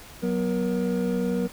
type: tone cluster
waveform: triangle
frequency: 186.5 / 244.8 / 474.4 Hz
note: F#3 / B3 / A#4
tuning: +14 / -15 / +30 cents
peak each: -24 / -26 / -26 dBFS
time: 0.22-1.48 s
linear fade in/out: 20 ms
effects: pink hiss -45 dBFS RMS until 1.52 s